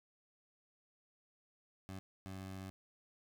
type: tone bursts at uneven times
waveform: 20% pulse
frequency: 95.1 Hz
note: F#2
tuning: 48 cents sharp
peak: -40 dBFS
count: 2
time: 1.89-1.99 / 2.26-2.7 s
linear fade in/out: 0 ms
effects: none